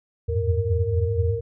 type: tone cluster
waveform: sine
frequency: 82.6 / 86.8 / 95.7 / 105.3 / 463.8 Hz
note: E2 / F2 / G2 / G#2 / A#4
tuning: +4 / -10 / -41 / +24 / -9 cents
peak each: -26 dBFS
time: 0.28-1.41 s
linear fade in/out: 20 ms
effects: none